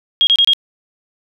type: tone bursts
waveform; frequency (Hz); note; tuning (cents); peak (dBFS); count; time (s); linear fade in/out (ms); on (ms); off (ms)
sine; 3263; G#7; -31; -8; 4; 0.21-0.534; 0; 60; 28
effects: none